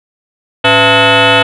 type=tone with frequency modulation; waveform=sine; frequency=1056 Hz; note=C6; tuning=16 cents sharp; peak=-3 dBFS; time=0.64-1.43 s; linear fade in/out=10 ms; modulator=389 Hz; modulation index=5.8; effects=tanh soft clip ceiling -2 dBFS